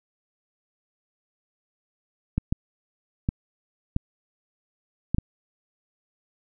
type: clicks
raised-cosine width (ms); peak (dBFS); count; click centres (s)
5; -10; 6; 2.38 / 2.525 / 3.289 / 3.964 / 5.146 / 5.184
effects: none